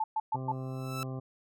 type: tone bursts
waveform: sine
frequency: 875 Hz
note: A5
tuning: 10 cents flat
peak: -27 dBFS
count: 4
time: 0-0.52 s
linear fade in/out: 5 ms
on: 40 ms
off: 120 ms
type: harmonic tone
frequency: 130.81 Hz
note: C3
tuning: in tune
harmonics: 1 / 2 / 3 / 4 / 5 / 6 / 8 / 9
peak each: -36 / -42 / -46 / -48 / -50 / -52 / -54 / -55 dBFS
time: 0.34-1.2 s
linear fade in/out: 10 ms
type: tone with exponential growth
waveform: sawtooth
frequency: 1318.5 Hz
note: E6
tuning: in tune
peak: -30 dBFS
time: 0.52-1.03 s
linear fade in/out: 0 ms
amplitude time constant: 110 ms
effects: none